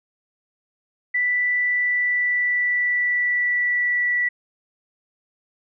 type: tone with pitch glide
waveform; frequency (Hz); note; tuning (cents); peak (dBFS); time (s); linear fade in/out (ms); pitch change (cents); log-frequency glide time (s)
sine; 1975.5 to 1955.1; B6 to B6; 0 to -18; -18; 1.14-4.29; 10; -18; 1.53-4.16
effects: none